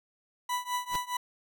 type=tone with tremolo; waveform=40% pulse; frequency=987.8 Hz; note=B5; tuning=in tune; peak=-26 dBFS; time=0.49-1.17 s; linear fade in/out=5 ms; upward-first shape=triangle; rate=4.8 Hz; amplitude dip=95%
type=noise with exponential growth; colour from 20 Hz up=pink; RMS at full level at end=-32 dBFS; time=0.88-0.96 s; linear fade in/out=5 ms; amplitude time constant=17 ms
effects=none